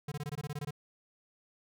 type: tone bursts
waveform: square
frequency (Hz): 146.83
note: D3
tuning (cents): 0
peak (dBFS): -36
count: 11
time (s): 0.08-0.708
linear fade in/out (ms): 5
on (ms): 38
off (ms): 21
effects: none